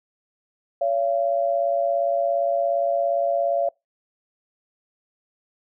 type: tone pair together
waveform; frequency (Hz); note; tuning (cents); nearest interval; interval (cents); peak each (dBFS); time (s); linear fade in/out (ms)
sine; 565 / 682.3; C#5 / F5; +33 / -41; minor third; 326; -22; 0.81-3.69; 5
effects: noise-tail reverb RT60 0.2 s tail -25 dB re dry